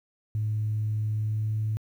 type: tone with pitch glide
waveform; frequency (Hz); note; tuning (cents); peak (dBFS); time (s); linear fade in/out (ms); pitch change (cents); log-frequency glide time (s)
sine; 107.4 to 108.33; A2 to A2; -41 to -26; -24; 0.35-1.77; 0; +15; 1.15-1.55
effects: tanh soft clip ceiling -20 dBFS + 10-bit